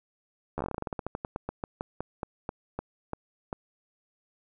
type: slowing click train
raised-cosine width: 1 ms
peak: -18 dBFS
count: 27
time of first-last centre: 0.58-3.529 s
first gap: 12 ms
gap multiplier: 1.15
effects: none